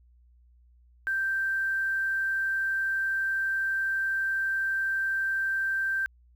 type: tone with quantisation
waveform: sine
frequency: 1568 Hz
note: G6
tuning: in tune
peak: -25 dBFS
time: 1.07-6.06 s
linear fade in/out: 0 ms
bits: 9
effects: added 60 Hz sine -56 dBFS peak until 6.35 s